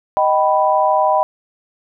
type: chord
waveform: sine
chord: Eb augmented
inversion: none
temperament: equal with one note detuned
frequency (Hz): 622.3 / 774.5 / 987.8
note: Eb5 / G5 / B5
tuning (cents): 0 / -21 / 0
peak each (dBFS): -16 / -16 / -16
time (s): 0.17-1.23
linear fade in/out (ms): 0
effects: none